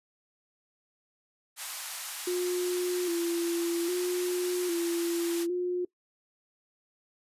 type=band-pass noise; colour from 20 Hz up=white; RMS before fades=-39 dBFS; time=1.56-5.47 s; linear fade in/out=50 ms; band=730 to 13000 Hz; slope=24 dB/octave
type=tone with vibrato; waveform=sine; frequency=349.2 Hz; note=F4; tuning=in tune; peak=-27 dBFS; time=2.27-5.85 s; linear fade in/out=5 ms; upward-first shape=square; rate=0.62 Hz; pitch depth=44 cents each way
effects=noise-tail reverb RT60 0.1 s tail -22 dB re dry + resampled to 32000 Hz